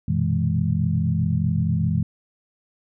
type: tone cluster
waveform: sine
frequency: 92.2 / 120 / 127.9 / 163.2 / 207.9 Hz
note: F#2 / B2 / C3 / E3 / G#3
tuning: -6 / -49 / -39 / -17 / +2 cents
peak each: -25 / -26 / -29 / -22 / -27 dBFS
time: 0.08-2.03 s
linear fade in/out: 5 ms
effects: none